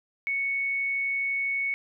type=tone; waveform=sine; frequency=2217 Hz; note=C#7; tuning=in tune; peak=-25 dBFS; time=0.27-1.74 s; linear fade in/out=0 ms; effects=none